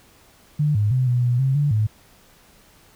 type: tone with pitch steps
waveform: sine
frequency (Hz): 149.2 / 104.3 / 128.6 / 123 / 122.2 / 133.6 / 145.4 / 107.7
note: D3 / G#2 / C3 / B2 / B2 / C3 / D3 / A2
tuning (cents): +28 / +8 / -30 / -7 / -18 / +36 / -17 / -37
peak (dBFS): -16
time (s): 0.59-1.87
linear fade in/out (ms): 10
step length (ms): 160
effects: pink hiss -53 dBFS RMS until 2.95 s